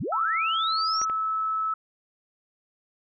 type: linear sweep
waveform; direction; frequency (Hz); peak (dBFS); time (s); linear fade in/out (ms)
sine; up; 72 to 5920; -27; 0-1.05; 10
type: tone with pitch glide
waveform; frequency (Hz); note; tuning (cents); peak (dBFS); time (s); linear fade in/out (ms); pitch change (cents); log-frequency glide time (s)
sine; 1318.5 to 1302.6; E6 to E6; 0 to -21; -24; 0.12-1.74; 5; -21; 0.63-0.79
type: clicks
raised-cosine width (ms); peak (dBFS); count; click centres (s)
0.5; -22; 2; 1.016 / 1.098
effects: none